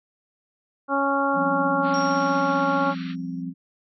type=harmonic tone; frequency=277.2 Hz; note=C#4; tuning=in tune; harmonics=1 / 2 / 3 / 4 / 5; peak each=-26 / -26 / -26 / -26 / -26 dBFS; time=0.88-2.95 s; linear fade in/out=50 ms
type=chord; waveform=sine; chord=F suspended second; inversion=none; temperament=equal; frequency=174.61 / 196 / 261.6 Hz; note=F3 / G3 / C4; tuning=0 / 0 / 0 cents; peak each=-31 / -37 / -31 dBFS; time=1.33-3.54 s; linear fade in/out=50 ms
type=band-pass noise; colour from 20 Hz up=pink; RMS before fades=-42 dBFS; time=1.82-3.16 s; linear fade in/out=50 ms; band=1200 to 4500 Hz; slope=96 dB/octave
type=tone with exponential decay; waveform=sine; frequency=5588 Hz; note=F8; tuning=in tune; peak=-31 dBFS; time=1.94-3.42 s; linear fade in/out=1 ms; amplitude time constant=320 ms
effects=none